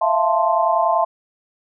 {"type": "chord", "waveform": "sine", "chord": "F major seventh", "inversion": "third", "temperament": "equal with one note detuned", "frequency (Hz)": [659.3, 689.6, 880, 1046.5], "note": ["E5", "F5", "A5", "C6"], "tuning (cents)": [0, -22, 0, 0], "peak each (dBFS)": -20, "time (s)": [0.01, 1.05], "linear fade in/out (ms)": 10, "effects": []}